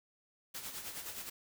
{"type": "noise with tremolo", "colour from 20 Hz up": "white", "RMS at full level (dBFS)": -42, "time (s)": [0.54, 1.3], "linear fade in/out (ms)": 10, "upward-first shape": "sine", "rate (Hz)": 9.6, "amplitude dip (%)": 55, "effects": []}